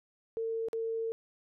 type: tone with dropouts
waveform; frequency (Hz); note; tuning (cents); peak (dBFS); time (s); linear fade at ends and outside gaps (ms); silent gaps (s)
sine; 452.2; A4; +47; -31; 0.37-1.12; 0; 0.685-0.731
effects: none